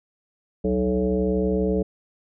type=tone with frequency modulation; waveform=sine; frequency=311.1 Hz; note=D#4; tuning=in tune; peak=-19 dBFS; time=0.64-1.83 s; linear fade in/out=10 ms; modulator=122 Hz; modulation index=1.8; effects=none